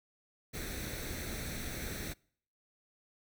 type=noise with comb filter; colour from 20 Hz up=pink; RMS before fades=-40 dBFS; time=0.53-2.14 s; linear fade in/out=20 ms; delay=0.5 ms; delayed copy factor=+0.65; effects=noise-tail reverb RT60 0.6 s tail -26 dB re dry